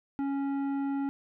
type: tone with tanh clipping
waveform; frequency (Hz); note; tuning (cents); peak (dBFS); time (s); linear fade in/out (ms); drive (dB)
sine; 277.2; C#4; 0; -30; 0.19-1.09; 0; 11
effects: none